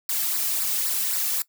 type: noise with flanger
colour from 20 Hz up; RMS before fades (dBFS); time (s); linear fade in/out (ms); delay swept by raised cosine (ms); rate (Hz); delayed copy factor
blue; -25; 0.09-1.42; 2; 0.31 to 2.11; 3.8; -0.75
effects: noise-tail reverb RT60 0.1 s tail -19 dB re dry